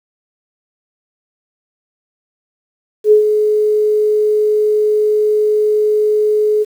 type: tone with ADSR envelope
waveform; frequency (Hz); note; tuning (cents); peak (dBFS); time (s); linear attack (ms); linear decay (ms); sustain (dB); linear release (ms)
sine; 424.5; G#4; +38; -3; 3.04-6.65; 74; 110; -7; 30
effects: 7-bit